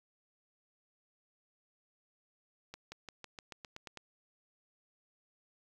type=accelerating click train; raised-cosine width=0.2 ms; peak=-28 dBFS; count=10; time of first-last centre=2.74-3.973 s; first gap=180 ms; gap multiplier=0.93; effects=10-bit